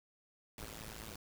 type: noise with amplitude modulation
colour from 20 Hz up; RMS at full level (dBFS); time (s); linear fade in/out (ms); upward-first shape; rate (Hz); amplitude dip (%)
pink; -44; 0.58-1.16; 2; sine; 110; 100
effects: none